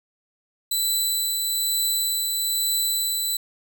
15% pulse tone with tremolo, 3991 Hz, B7, 17 cents sharp, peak -13 dBFS, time 0.71-3.37 s, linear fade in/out 5 ms, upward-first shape triangle, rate 1.1 Hz, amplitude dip 30%, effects none

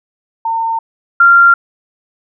sine tone pair in turn, 908 / 1385.7 Hz, A#5 / F6, -46 / -14 cents, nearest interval perfect fifth, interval 732 cents, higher second, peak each -13 / -3 dBFS, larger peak second, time 0.45-0.79 / 1.2-1.54 s, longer neither, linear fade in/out 5 ms, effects none

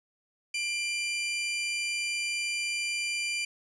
sawtooth tone pair together, 2377 / 2991 Hz, D7 / F#7, +20 / +18 cents, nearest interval major third, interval 398 cents, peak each -26 / -36 dBFS, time 0.54-3.45 s, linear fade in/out 5 ms, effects resampled to 22050 Hz

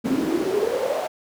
brown noise with high-pass filter sweep, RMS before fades -23 dBFS, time 0.04-1.08 s, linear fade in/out 20 ms, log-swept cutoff 250 to 650 Hz, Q 9, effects none

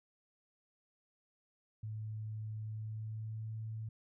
sine tone with pitch glide, 108.4 to 110.36 Hz, A2 to A2, -25 to +6 cents, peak -39 dBFS, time 1.83-3.89 s, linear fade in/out 5 ms, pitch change +31 cents, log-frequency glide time 2.62-3.57 s, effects none

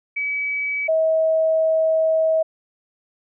sine tone pair in turn, 2283 / 640.6 Hz, D7 / E5, -50 / -50 cents, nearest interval octave + minor seventh, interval 2200 cents, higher first, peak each -21 / -15 dBFS, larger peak second, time 0.16-0.88 / 0.88-2.43 s, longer second, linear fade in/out 10 ms, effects none

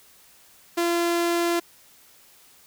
sawtooth tone, 342.5 Hz, F4, 34 cents flat, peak -17 dBFS, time 0.77-1.6 s, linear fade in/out 10 ms, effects white hiss -54 dBFS RMS until 2.66 s

